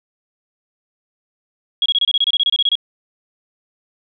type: tone bursts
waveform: sine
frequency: 3313 Hz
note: G#7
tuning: 5 cents flat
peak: -12 dBFS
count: 15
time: 1.82-2.754 s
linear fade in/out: 2 ms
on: 38 ms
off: 26 ms
effects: none